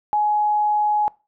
sine tone, 840 Hz, G#5, 19 cents sharp, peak -16 dBFS, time 0.13-1.08 s, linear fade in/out 0 ms, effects noise-tail reverb RT60 0.3 s tail -22 dB re dry

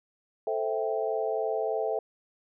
sine chord, A minor seventh, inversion none, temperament equal, 440 / 523.3 / 659.3 / 784 Hz, A4 / C5 / E5 / G5, 0 / 0 / 0 / 0 cents, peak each -30 / -34 / -31 / -35 dBFS, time 0.47-1.99 s, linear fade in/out 2 ms, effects none

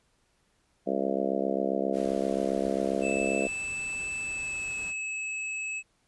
harmonic tone, 67.5 Hz, C#2, 45 cents flat, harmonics 3 / 4 / 5 / 6 / 7 / 8 / 9 / 10, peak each -34 / -34 / -34 / -34 / -34 / -34 / -34 / -34 dBFS, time 0.86-3.48 s, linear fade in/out 20 ms
pink noise, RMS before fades -47 dBFS, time 1.92-4.94 s, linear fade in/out 50 ms
square tone with pitch glide, 2630 to 2591 Hz, E7 to E7, -5 to -30 cents, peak -32 dBFS, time 3.01-5.83 s, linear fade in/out 50 ms, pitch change -25 cents, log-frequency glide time 4.22-4.79 s
effects pink hiss -70 dBFS RMS until 6.07 s + resampled to 24000 Hz

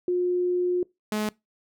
sine / sawtooth tone pair in turn, 357.9 / 212.8 Hz, F4 / G#3, +42 / +42 cents, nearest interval major sixth, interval 900 cents, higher first, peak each -21 dBFS, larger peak neither, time 0.08-0.83 / 1.12-1.29 s, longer first, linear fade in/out 2 ms, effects noise-tail reverb RT60 0.2 s tail -23 dB re dry

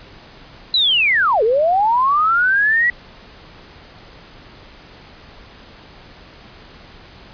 sine linear two-way sweep, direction down then up, 4051 to 415.3 to 1959 Hz, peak -12 dBFS, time 0.74-2.9 s, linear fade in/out 2 ms, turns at 1.43 s, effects pink hiss -42 dBFS RMS until 7.33 s + resampled to 11025 Hz

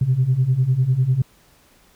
sine beating tone pair, 123.47 / 133.47 Hz, B2 / C3, 0 / +35 cents, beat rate 10 Hz, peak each -19 / -16 dBFS, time 0.01-1.22 s, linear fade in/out 5 ms, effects tanh soft clip ceiling -9 dBFS + pink hiss -55 dBFS RMS until 1.95 s

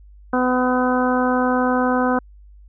harmonic tone, 252 Hz, B3, 35 cents sharp, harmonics 1 / 2 / 3 / 4 / 5 / 6, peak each -19 / -22 / -24 / -25 / -26 / -27 dBFS, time 0.33-2.19 s, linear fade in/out 5 ms, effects added 50 Hz sine -42 dBFS peak until 2.68 s

